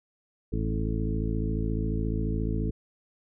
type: harmonic tone with a mistuned harmonic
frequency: 54.3 Hz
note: A1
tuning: 22 cents flat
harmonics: 1 / 2 / 3 / 4 / 5 / 6 / 8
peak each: -29 / -32 / -34 / -35 / -36 / -37 / -38 dBFS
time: 0.52-2.71 s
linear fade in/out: 10 ms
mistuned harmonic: 1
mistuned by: -84 cents
effects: none